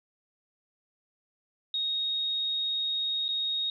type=tone with dropouts; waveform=sine; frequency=3743 Hz; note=A#7; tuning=6 cents sharp; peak=-27 dBFS; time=1.74-3.7 s; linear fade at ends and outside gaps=2 ms; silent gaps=3.282-3.288 s; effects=none